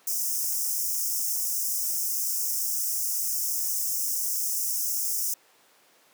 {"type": "high-pass noise", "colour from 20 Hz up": "white", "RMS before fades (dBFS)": -28, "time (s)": [0.07, 5.34], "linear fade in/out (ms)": 5, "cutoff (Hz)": 5200, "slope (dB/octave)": 96, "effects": ["pink hiss -59 dBFS RMS until 6.13 s", "high-pass 400 Hz 12 dB/octave"]}